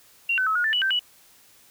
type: tone with pitch steps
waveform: sine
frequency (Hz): 2754 / 1516 / 1291 / 1442 / 1766 / 2952 / 1558 / 2942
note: F7 / F#6 / E6 / F#6 / A6 / F#7 / G6 / F#7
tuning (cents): -25 / +42 / -37 / -45 / +6 / -5 / -11 / -11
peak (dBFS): -20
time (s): 0.29-0.994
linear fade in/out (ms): 5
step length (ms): 88
effects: white hiss -55 dBFS RMS until 1.7 s